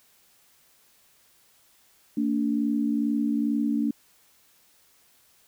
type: tone pair together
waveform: sine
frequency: 226.4 / 288.7 Hz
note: A3 / D4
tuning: +50 / -30 cents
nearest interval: major third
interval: 420 cents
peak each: -25 dBFS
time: 2.17-3.91 s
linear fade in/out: 5 ms
effects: white hiss -61 dBFS RMS until 5.47 s